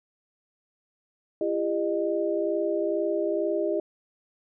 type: tone cluster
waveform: sine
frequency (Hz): 338.6 / 400.8 / 612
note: E4 / G4 / D#5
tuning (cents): +46 / +38 / -29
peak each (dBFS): -28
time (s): 1.41-3.8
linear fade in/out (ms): 2
effects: none